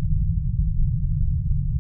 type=low-pass noise; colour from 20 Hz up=pink; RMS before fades=-21 dBFS; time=0-1.79 s; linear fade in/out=0 ms; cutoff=170 Hz; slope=96 dB/octave; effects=none